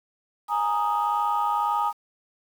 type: chord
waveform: sine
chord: Ab suspended second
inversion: none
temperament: equal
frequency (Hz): 830.6 / 932.3 / 1244.5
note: Ab5 / Bb5 / Eb6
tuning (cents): 0 / 0 / 0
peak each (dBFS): -25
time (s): 0.48-1.93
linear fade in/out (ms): 50
effects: tanh soft clip ceiling -15 dBFS + 8-bit